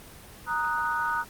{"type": "chord", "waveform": "sine", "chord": "D# minor", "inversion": "second", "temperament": "equal", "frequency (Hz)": [932.3, 1244.5, 1480], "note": ["A#5", "D#6", "F#6"], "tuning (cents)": [0, 0, 0], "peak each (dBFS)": -29, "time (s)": [0.46, 1.25], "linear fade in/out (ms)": 50, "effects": ["pink hiss -47 dBFS RMS until 1.29 s", "Opus 24 kbps"]}